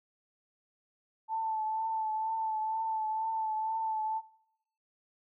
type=tone with vibrato; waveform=sine; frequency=880 Hz; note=A5; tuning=in tune; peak=-30 dBFS; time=1.28-4.22 s; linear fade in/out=50 ms; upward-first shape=triangle; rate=2.1 Hz; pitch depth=31 cents each way; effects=noise-tail reverb RT60 0.7 s tail -19 dB re dry